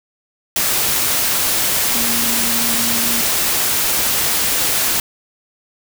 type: tone in noise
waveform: sine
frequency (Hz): 233.1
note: A#3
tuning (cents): 0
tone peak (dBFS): -25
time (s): 1.95-3.21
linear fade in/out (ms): 2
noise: white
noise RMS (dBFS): -17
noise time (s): 0.56-5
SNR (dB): -11
effects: none